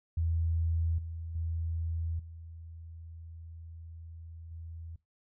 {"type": "tone with level steps", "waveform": "sine", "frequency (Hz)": 82.41, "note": "E2", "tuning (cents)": 0, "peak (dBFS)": [-27, -37, -31, -44, -41], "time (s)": [0.17, 4.96], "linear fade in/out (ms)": 5, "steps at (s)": [0.98, 1.35, 2.19, 4.51], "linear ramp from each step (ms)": 5, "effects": ["noise-tail reverb RT60 0.2 s tail -20 dB re dry"]}